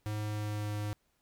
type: tone with pitch glide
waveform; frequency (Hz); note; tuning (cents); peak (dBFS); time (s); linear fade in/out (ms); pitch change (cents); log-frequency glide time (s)
square; 106 to 104.54; G#2 to G#2; +36 to +12; -34; 0.06-0.93; 0; -24; 0.19-0.74
effects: pink hiss -75 dBFS RMS until 1.21 s